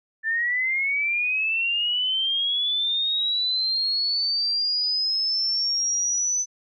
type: linear sweep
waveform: sine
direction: up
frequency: 1762 to 6060 Hz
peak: -21 dBFS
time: 0.23-6.46 s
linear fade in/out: 50 ms
effects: none